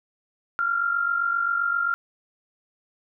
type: tone pair together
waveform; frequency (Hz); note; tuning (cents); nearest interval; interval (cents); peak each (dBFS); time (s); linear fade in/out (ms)
sine; 1349.3 / 1396.9; E6 / F6; +40 / 0; minor second; 60; -28 / -22; 0.59-1.94; 0
effects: none